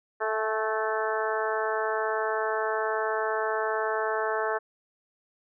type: harmonic tone with a mistuned harmonic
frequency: 218.8 Hz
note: A3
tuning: 9 cents flat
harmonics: 2 / 3 / 4 / 5 / 6 / 7 / 8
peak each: -30 / -32 / -33 / -34 / -35 / -35 / -36 dBFS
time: 0.2-4.59 s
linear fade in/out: 20 ms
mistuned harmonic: 4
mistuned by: -18 cents
effects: none